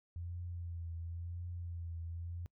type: tone with vibrato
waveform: sine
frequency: 85.5 Hz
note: F2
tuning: 36 cents flat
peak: -40 dBFS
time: 0.16-2.46 s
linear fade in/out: 0 ms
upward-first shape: triangle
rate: 0.95 Hz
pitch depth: 48 cents each way
effects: noise-tail reverb RT60 0.1 s tail -24 dB re dry